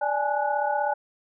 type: tone cluster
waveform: sine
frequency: 586 / 825 / 861 / 1472 Hz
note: D5 / G#5 / A5 / F#6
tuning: -4 / -12 / -38 / -9 cents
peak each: -28 / -26 / -28 / -33 dBFS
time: 0.01-0.94 s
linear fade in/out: 10 ms
effects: none